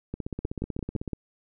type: two click trains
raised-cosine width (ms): 3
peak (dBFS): -17 / -19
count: 5 / 16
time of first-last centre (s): 0.45-1.133 / 0.14-1.078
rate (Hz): 5.86 / 16
effects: none